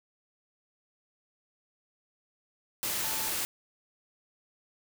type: tone in noise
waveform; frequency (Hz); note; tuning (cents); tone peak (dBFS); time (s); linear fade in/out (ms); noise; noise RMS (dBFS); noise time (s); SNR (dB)
sine; 880; A5; 0; -42; 3.03-3.29; 0; white; -32; 2.83-3.45; -13
effects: none